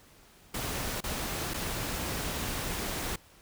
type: noise with dropouts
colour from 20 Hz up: pink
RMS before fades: -34 dBFS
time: 0.54-3.16 s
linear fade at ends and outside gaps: 5 ms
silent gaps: 1.006-1.038 / 1.537-1.541 s
effects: pink hiss -58 dBFS RMS until 3.41 s